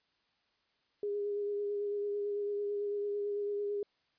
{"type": "tone with vibrato", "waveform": "sine", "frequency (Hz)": 409.2, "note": "G#4", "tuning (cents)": -26, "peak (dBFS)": -32, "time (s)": [1.03, 3.83], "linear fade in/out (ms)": 2, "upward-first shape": "sine", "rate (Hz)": 9, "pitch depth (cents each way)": 18, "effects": ["white hiss -75 dBFS RMS until 4.18 s", "resampled to 11025 Hz"]}